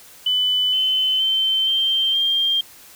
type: tone with pitch steps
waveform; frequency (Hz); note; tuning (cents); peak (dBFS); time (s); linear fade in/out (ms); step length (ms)
sine; 3000 / 3047 / 3095 / 3144 / 3193; F#7 / G7 / G7 / G7 / G7; +23 / -50 / -23 / +4 / +31; -16; 0.26-2.61; 5; 470
effects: white hiss -45 dBFS RMS until 2.95 s